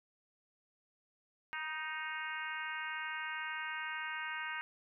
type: harmonic tone with a mistuned harmonic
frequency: 311.1 Hz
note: D#4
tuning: in tune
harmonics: 3 / 4 / 5 / 6 / 7 / 8 / 9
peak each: -46 / -47 / -42 / -45 / -46 / -50 / -49 dBFS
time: 1.53-4.61 s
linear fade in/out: 0 ms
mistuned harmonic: 3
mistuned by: +24 cents
effects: none